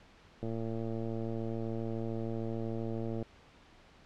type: click train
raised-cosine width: 2 ms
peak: -25 dBFS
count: 317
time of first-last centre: 0.43-3.226 s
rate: 113 Hz
effects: pink hiss -59 dBFS RMS until 4.05 s + low-pass 4000 Hz 12 dB/octave